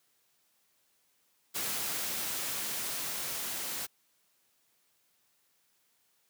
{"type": "noise with level ramp", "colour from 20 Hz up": "white", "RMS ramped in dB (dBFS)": [-34, -37], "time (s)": [1.54, 3.87], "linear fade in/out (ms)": 20, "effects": ["white hiss -72 dBFS RMS until 6.29 s", "high-pass 100 Hz 12 dB/octave"]}